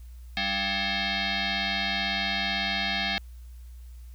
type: tone with frequency modulation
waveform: sine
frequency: 784 Hz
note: G5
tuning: in tune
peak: -25 dBFS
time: 0.37-3.18 s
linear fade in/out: 0 ms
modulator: 490 Hz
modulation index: 7.3
effects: added 60 Hz sine -41 dBFS peak until 4.14 s + white hiss -63 dBFS RMS until 4.14 s